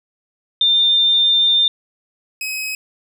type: tone pair in turn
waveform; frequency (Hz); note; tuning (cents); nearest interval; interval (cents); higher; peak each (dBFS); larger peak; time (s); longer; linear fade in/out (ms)
sine / sawtooth; 3603 / 2542; A7 / D#7; +40 / +36; tritone; 604; first; -11 / -19; first; 0.61-1.68 / 2.41-2.75; first; 2
effects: none